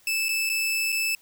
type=tone with dropouts; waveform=sawtooth; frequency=2628 Hz; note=E7; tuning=6 cents flat; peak=-20 dBFS; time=0.07-1.15 s; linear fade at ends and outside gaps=2 ms; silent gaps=0.285-0.29 / 0.493-0.498 / 0.921-0.925 s; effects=white hiss -58 dBFS RMS until 1.21 s